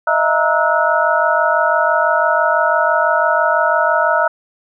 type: tone cluster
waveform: sine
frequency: 622 / 668 / 934 / 1301 / 1462 Hz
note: D#5 / E5 / A#5 / E6 / F#6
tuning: -1 / +23 / +3 / -23 / -21 cents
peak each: -18 dBFS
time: 0.07-4.28 s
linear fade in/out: 5 ms
effects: none